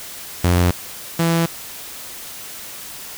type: tone pair in turn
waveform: sawtooth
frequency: 88.3 / 166.69 Hz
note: F2 / E3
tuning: +20 / +20 cents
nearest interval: major seventh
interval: 1100 cents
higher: second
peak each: -9 / -11 dBFS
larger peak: first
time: 0.44-0.71 / 1.19-1.46 s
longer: neither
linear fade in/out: 5 ms
effects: white hiss -34 dBFS RMS until 3.17 s